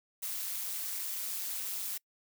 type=noise with amplitude modulation; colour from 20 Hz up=blue; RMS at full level=-34 dBFS; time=0.22-1.98 s; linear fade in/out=10 ms; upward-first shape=sine; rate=196 Hz; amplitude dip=70%; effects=noise-tail reverb RT60 0.1 s tail -25 dB re dry